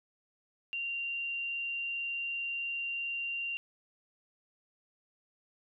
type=tone with frequency modulation; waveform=sine; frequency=2771 Hz; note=F7; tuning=14 cents flat; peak=-33 dBFS; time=0.73-3.57 s; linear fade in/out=0 ms; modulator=22.7 Hz; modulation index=0.36; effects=none